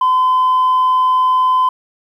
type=tone; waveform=sine; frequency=1021 Hz; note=C6; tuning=43 cents flat; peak=-8 dBFS; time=0.01-1.69 s; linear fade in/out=5 ms; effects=tanh soft clip ceiling -8 dBFS + 8-bit